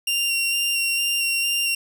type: tone with vibrato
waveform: sawtooth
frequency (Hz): 2769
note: F7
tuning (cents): -15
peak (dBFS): -17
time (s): 0.07-1.75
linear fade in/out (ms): 5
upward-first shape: square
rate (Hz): 2.2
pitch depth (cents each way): 11
effects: none